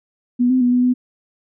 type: tone with pitch steps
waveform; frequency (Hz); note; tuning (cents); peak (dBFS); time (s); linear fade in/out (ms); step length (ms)
sine; 245.4 / 257 / 245.4 / 247.9 / 250.1; B3 / C4 / B3 / B3 / B3; -11 / -31 / -11 / +7 / +22; -12; 0.39-0.94; 20; 110
effects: none